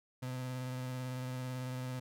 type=tone with vibrato; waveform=35% pulse; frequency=127.5 Hz; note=C3; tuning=44 cents flat; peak=-36 dBFS; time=0.22-2 s; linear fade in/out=10 ms; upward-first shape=sine; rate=18 Hz; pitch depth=20 cents each way; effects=none